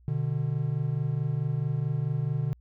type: tone pair together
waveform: triangle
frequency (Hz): 124.6 / 149.2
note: B2 / D3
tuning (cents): +16 / +28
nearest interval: minor third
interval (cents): 312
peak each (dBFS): -27 / -26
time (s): 0.08-2.53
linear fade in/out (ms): 0
effects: added 60 Hz sine -54 dBFS peak until 2.6 s